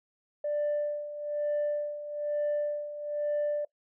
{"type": "tone with tremolo", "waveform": "sine", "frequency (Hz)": 590, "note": "D5", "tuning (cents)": 8, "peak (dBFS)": -24, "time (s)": [0.44, 3.65], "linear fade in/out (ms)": 5, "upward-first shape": "sine", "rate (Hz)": 1.1, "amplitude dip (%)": 75, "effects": ["noise-tail reverb RT60 0.1 s tail -22 dB re dry", "tanh soft clip ceiling -24 dBFS"]}